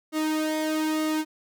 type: tone with flanger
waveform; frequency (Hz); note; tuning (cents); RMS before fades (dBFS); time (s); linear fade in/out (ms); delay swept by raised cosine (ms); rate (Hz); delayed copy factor
sawtooth; 311.1; D#4; 0; -26; 0.12-1.25; 50; 1.2 to 2.5; 1.1; -0.7
effects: none